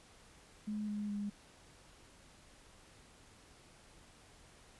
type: tone with pitch steps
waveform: sine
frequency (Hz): 211.1 / 207.8 / 204.6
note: G#3 / G#3 / G#3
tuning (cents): +29 / +1 / -26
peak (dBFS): -36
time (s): 0.67-1.3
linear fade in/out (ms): 10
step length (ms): 210
effects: pink hiss -61 dBFS RMS until 4.79 s + resampled to 24000 Hz